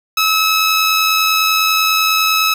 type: tone with amplitude modulation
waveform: 15% pulse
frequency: 1293 Hz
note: E6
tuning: 34 cents flat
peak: -4 dBFS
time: 0.17-2.54 s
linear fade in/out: 5 ms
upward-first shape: sine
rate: 90 Hz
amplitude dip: 30%
effects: none